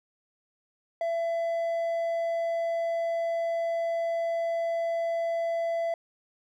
sine tone with hard clipping, 670 Hz, E5, 28 cents sharp, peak -27 dBFS, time 1.01-5.94 s, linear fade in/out 2 ms, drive 3 dB, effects none

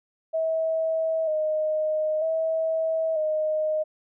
sine tone with vibrato, 632 Hz, D#5, 27 cents sharp, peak -22 dBFS, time 0.33-3.84 s, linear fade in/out 20 ms, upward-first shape square, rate 0.53 Hz, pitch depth 35 cents each way, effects none

